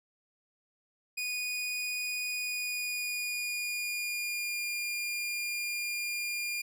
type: tone with pitch glide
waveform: sawtooth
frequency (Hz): 2469 to 2411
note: D#7 to D7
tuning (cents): -14 to +45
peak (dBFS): -29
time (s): 1.17-6.62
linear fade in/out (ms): 10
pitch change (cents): -41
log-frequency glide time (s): 2.33-4.67
effects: none